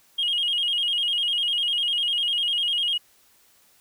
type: tone with vibrato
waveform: sine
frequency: 3060 Hz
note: G7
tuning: 42 cents flat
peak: -20 dBFS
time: 0.18-2.98 s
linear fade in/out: 10 ms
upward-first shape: square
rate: 10 Hz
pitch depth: 97 cents each way
effects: tanh soft clip ceiling -17 dBFS + white hiss -59 dBFS RMS until 3.8 s